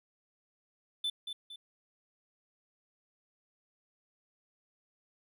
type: tone with echo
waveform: triangle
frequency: 3520 Hz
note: A7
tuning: in tune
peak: -29 dBFS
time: 1.04-1.1 s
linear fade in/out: 5 ms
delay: 230 ms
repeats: 2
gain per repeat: -7 dB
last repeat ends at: 1.56 s
effects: none